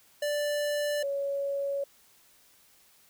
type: tone pair in turn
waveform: square / sine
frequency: 587.3 / 558.8 Hz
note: D5 / C#5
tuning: 0 / +14 cents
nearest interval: minor second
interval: 86 cents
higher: first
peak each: -28 dBFS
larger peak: neither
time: 0.22-1.03 / 1.03-1.84 s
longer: neither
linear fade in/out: 5 ms
effects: white hiss -61 dBFS RMS until 3.09 s